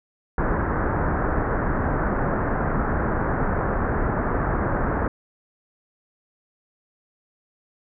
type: low-pass noise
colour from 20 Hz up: pink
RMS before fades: -23 dBFS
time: 0.38-5.08 s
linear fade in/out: 2 ms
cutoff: 1700 Hz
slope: 48 dB/octave
effects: none